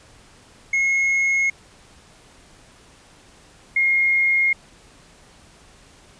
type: tone pair in turn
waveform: triangle / sine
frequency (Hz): 2166 / 2141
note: C#7 / C7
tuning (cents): -41 / +39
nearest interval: unison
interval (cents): 20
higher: first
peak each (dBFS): -15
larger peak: neither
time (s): 0.73-1.5 / 3.76-4.53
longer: neither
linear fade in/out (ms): 5
effects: pink hiss -50 dBFS RMS until 6.19 s + resampled to 22050 Hz